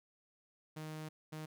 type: tone bursts at uneven times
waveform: sawtooth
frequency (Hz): 155.56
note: D#3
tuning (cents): 0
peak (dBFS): -39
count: 2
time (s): 0.76-1.09 / 1.32-1.46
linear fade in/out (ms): 10
effects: none